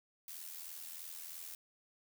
blue noise with amplitude modulation, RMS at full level -45 dBFS, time 0.28-1.55 s, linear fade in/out 2 ms, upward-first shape sine, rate 83 Hz, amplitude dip 60%, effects none

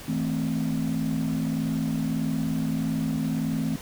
sine chord, A minor, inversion second, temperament equal with one note detuned, 160.96 / 220 / 261.6 Hz, E3 / A3 / C4, -41 / 0 / 0 cents, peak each -27 dBFS, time 0.08-3.76 s, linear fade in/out 5 ms, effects tanh soft clip ceiling -19 dBFS + pink hiss -42 dBFS RMS until 3.81 s

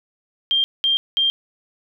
sine tone bursts, 3186 Hz, G7, 27 cents sharp, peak -15 dBFS, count 3, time 0.51-1.3 s, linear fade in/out 0 ms, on 130 ms, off 200 ms, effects none

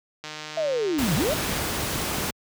click train, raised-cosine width 0.2 ms, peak -18 dBFS, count 207, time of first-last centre 0.24-1.586 s, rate 153 Hz
sine linear two-way sweep, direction down then up, 665 to 134.6 to 665 Hz, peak -22 dBFS, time 0.57-1.34 s, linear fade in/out 5 ms, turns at 1.15 s
pink noise, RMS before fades -27 dBFS, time 0.98-2.31 s, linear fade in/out 10 ms
effects high-pass 60 Hz 12 dB/octave

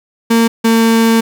35% pulse tone pair in turn, 229.2 / 226.8 Hz, A#3 / A#3, -29 / -47 cents, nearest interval unison, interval 18 cents, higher first, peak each -6 dBFS, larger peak neither, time 0.3-0.48 / 0.64-1.21 s, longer second, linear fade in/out 10 ms, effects none

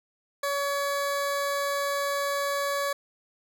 20% pulse tone, 565 Hz, C#5, 33 cents sharp, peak -21 dBFS, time 0.43-2.93 s, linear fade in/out 5 ms, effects none

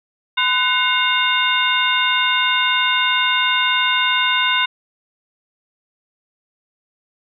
sine tone cluster, 1016 / 1494 / 2150 / 2800 / 3643 Hz, B5 / F#6 / C7 / F7 / A#7, +49 / +16 / +47 / +4 / -41 cents, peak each -21 dBFS, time 0.37-4.66 s, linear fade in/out 10 ms, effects none

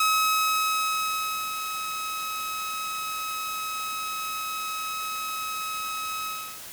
sawtooth tone with ADSR envelope, 1279 Hz, D#6, 47 cents sharp, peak -16 dBFS, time 0-6.61 s, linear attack 4 ms, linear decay 1500 ms, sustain -10 dB, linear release 340 ms, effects white hiss -41 dBFS RMS until 6.72 s

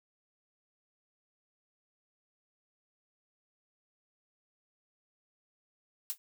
blue noise with exponential decay, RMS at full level -30 dBFS, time 6.1-6.18 s, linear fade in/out 0 ms, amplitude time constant 16 ms, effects none

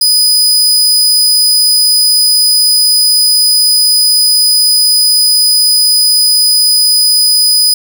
sawtooth tone, 4978 Hz, D#8, in tune, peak -3 dBFS, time 0.01-7.74 s, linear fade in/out 5 ms, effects none

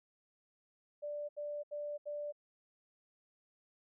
sine tone bursts, 588 Hz, D5, 2 cents sharp, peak -38 dBFS, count 4, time 1.02-2.325 s, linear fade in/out 20 ms, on 270 ms, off 75 ms, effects none

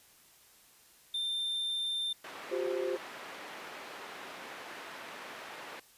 triangle tone, 3587 Hz, A7, 33 cents sharp, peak -30 dBFS, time 1.14-2.13 s, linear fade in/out 5 ms
white band-pass noise, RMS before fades -46 dBFS, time 2.24-5.8 s, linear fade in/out 5 ms, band 290 to 2000 Hz, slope 12 dB/octave
sine chord, F suspended second, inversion none, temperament equal with one note detuned, 357.4 / 392 / 523.3 Hz, F4 / G4 / C5, +40 / 0 / 0 cents, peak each -35 dBFS, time 2.51-2.97 s, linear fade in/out 10 ms
effects white hiss -61 dBFS RMS until 5.97 s + resampled to 32000 Hz

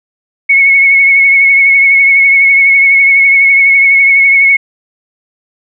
sine tone with vibrato, 2200 Hz, C#7, 14 cents flat, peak -3 dBFS, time 0.49-4.57 s, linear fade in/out 10 ms, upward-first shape triangle, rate 12 Hz, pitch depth 32 cents each way, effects none

